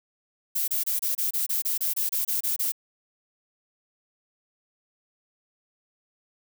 violet noise bursts, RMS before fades -26 dBFS, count 14, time 0.55-2.721 s, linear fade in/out 10 ms, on 130 ms, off 27 ms, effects none

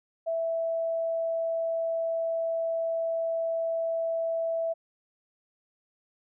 sine tone, 659.3 Hz, E5, in tune, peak -26 dBFS, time 0.26-4.74 s, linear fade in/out 20 ms, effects none

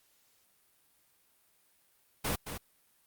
pink noise with echo, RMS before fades -32 dBFS, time 2.24-2.36 s, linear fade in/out 10 ms, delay 220 ms, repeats 1, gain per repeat -8 dB, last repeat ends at 2.58 s, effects white hiss -69 dBFS RMS until 3.06 s + Opus 48 kbps

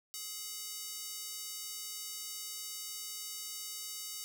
square tone with high-pass filter, 421.6 Hz, G#4, 26 cents sharp, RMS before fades -43 dBFS, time 0.14-4.24 s, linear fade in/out 0 ms, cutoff 5500 Hz, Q 1.1, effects none

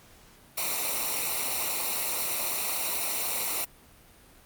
white noise with comb filter, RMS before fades -29 dBFS, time 0.57-3.65 s, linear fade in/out 10 ms, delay 0.61 ms, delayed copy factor -0.75, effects pink hiss -55 dBFS RMS until 4.45 s + Opus 48 kbps

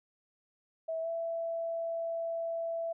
sine tone with pitch glide, 650 to 665.2 Hz, E5 to E5, -24 to +16 cents, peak -32 dBFS, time 0.88-2.93 s, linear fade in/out 10 ms, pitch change +40 cents, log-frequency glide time 1.01-1.08 s, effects none

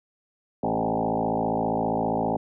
sine tone with frequency modulation, 510 Hz, C5, 44 cents flat, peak -22 dBFS, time 0.63-2.37 s, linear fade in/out 5 ms, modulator 55 Hz, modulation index 6.4, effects none

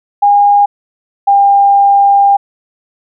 sine tone pair in turn, 814 / 800 Hz, G#5 / G5, -35 / +35 cents, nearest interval unison, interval 30 cents, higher first, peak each -4 dBFS, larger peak neither, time 0.22-0.66 / 1.27-2.37 s, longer second, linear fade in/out 10 ms, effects none

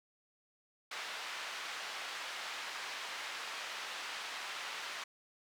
pink band-pass noise, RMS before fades -43 dBFS, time 0.91-5.04 s, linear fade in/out 5 ms, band 1100 to 4400 Hz, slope 12 dB/octave, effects none

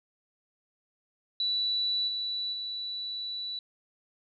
sine tone with level steps, 3951 Hz, B7, in tune, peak -26 / -30 / -33 dBFS, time 1.4-3.59 s, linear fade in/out 2 ms, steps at 2.07 / 2.52 s, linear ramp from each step 20 ms, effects none

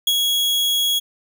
40% pulse tone with ADSR envelope, 3328 Hz, G#7, 3 cents sharp, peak -13 dBFS, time 0.07-1 s, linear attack 4 ms, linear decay 54 ms, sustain -3 dB, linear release 21 ms, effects none

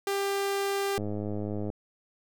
sawtooth tone, 396.7 Hz, G4, 21 cents sharp, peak -23 dBFS, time 0.07-0.98 s, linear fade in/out 2 ms
click train, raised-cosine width 2 ms, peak -21 dBFS, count 76, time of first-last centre 0.98-1.701 s, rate 104 Hz
effects none

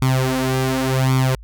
sawtooth tone with flanger, 130.81 Hz, C3, in tune, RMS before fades -18 dBFS, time 0.02-1.35 s, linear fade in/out 2 ms, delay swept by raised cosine 0.87 to 5.17 ms, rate 0.89 Hz, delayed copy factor +0.8, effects added 53 Hz sine -36 dBFS peak until 1.43 s

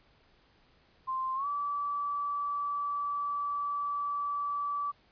sine tone with pitch glide, 1046.5 to 1154.5 Hz, C6 to D6, 0 to -30 cents, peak -30 dBFS, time 1.07-4.92 s, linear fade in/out 20 ms, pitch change +170 cents, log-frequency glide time 1.35-1.47 s, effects pink hiss -65 dBFS RMS until 5.11 s + resampled to 11025 Hz

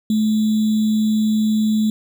sine tone with sample-and-hold, 216.1 Hz, A3, 31 cents flat, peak -14 dBFS, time 0.1-1.9 s, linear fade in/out 2 ms, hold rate 3675 Hz, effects none

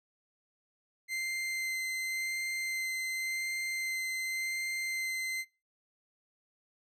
40% pulse tone with vibrato, 2078 Hz, C7, 12 cents flat, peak -32 dBFS, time 1.08-5.45 s, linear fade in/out 50 ms, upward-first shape sine, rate 0.9 Hz, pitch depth 10 cents each way, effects noise-tail reverb RT60 0.3 s tail -25 dB re dry + low-pass 12000 Hz 12 dB/octave

